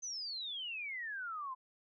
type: exponential sweep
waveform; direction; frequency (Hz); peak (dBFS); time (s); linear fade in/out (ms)
sine; down; 6272 to 1004; -39; 0.02-1.55; 20
effects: none